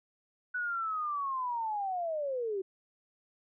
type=linear sweep; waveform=sine; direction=down; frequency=1489 to 370 Hz; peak=-31 dBFS; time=0.54-2.62 s; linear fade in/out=10 ms; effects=none